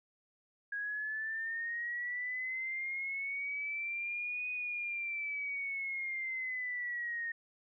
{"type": "linear two-way sweep", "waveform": "sine", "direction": "up then down", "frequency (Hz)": [1642, 2489, 1843], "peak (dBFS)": -35, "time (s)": [0.72, 7.32], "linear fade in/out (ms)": 5, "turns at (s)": 4.49, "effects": []}